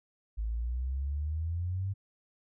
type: exponential sweep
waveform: sine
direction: up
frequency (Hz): 52.8 to 99.4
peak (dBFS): -30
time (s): 0.37-1.94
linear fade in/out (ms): 20
effects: none